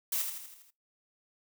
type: noise with echo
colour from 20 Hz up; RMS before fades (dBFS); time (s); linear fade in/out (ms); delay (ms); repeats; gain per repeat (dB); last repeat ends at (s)
blue; -31; 0.12-0.22; 5; 81; 6; -5; 0.706
effects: noise-tail reverb RT60 0.2 s tail -21 dB re dry